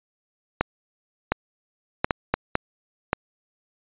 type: clicks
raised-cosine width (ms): 0.5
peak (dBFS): -4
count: 7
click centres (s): 0.61 / 1.32 / 2.045 / 2.108 / 2.34 / 2.554 / 3.131
effects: resampled to 8000 Hz